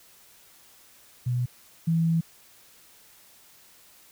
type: tone pair in turn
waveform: sine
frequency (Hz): 123.47 / 164.81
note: B2 / E3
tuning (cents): 0 / 0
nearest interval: perfect fourth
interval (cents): 500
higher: second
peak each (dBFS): -23 / -20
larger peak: second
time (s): 1.26-1.46 / 1.87-2.21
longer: second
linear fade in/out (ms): 10
effects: white hiss -55 dBFS RMS until 4.11 s